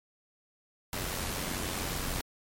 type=noise with amplitude modulation; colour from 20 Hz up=pink; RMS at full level=-32 dBFS; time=0.93-2.21 s; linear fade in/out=0 ms; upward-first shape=sine; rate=91.2 Hz; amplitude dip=50%; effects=MP3 64 kbps